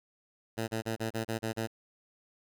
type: tone bursts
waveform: 10% pulse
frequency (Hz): 112.4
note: A2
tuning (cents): +37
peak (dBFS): -23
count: 8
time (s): 0.57-1.674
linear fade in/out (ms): 20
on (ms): 110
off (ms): 32
effects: none